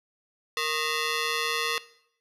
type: ring-modulated tone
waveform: 10% pulse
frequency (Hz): 775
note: G5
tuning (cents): -20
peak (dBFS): -15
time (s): 0.57-1.78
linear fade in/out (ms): 0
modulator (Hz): 310
effects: noise-tail reverb RT60 0.7 s tail -18 dB re dry + low-pass 10000 Hz 12 dB/octave